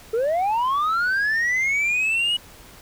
sine linear sweep, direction up, 427.8 to 2933 Hz, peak -16 dBFS, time 0.13-2.37 s, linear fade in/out 10 ms, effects tanh soft clip ceiling -18 dBFS + pink hiss -46 dBFS RMS until 2.81 s

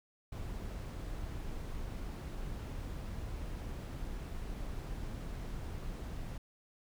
brown noise, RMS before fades -41 dBFS, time 0.32-6.38 s, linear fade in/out 5 ms, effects none

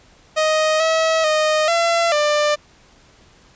sawtooth tone with pitch steps, 624 / 644 / 618 / 677 / 595 Hz, D#5 / E5 / D#5 / E5 / D5, +5 / -41 / -12 / +46 / +22 cents, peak -11 dBFS, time 0.36-2.56 s, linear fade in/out 20 ms, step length 440 ms, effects pink hiss -51 dBFS RMS until 3.55 s + resampled to 16000 Hz

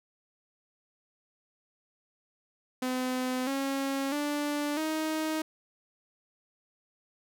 sawtooth tone with pitch steps, 254.8 / 273.1 / 292.7 / 313.7 Hz, C4 / C#4 / D4 / D#4, -46 / -26 / -6 / +14 cents, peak -25 dBFS, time 2.82-5.42 s, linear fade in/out 5 ms, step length 650 ms, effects none

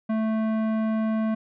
sine tone with tanh clipping, 220 Hz, A3, in tune, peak -24 dBFS, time 0.09-1.35 s, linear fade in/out 10 ms, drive 15 dB, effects none

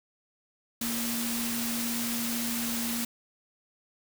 sine tone in noise, 234.2 Hz, A#3, 8 cents sharp, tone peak -32 dBFS, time 0.81-3.05 s, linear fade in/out 5 ms, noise white, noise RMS -33 dBFS, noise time 0.81-3.05 s, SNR -2 dB, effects none

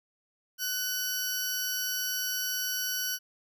15% pulse tone pair together, 1500 / 5663 Hz, F#6 / F8, +23 / +23 cents, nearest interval octave + major seventh, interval 2300 cents, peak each -26 / -27 dBFS, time 0.58-3.19 s, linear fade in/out 50 ms, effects none

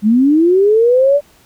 sine linear sweep, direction up, 200 to 587.3 Hz, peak -7 dBFS, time 0.02-1.21 s, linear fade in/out 50 ms, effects pink hiss -49 dBFS RMS until 1.45 s

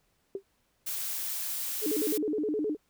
sine tone with exponential decay, 392 Hz, G4, in tune, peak -27 dBFS, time 0.35-0.43 s, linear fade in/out 2 ms, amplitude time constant 16 ms
blue noise, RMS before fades -34 dBFS, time 0.86-2.18 s, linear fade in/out 10 ms
sine tone with vibrato, 359.9 Hz, F#4, 48 cents flat, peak -27 dBFS, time 1.81-2.77 s, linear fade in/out 50 ms, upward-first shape square, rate 9.6 Hz, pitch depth 300 cents each way
effects pink hiss -72 dBFS RMS until 2.89 s

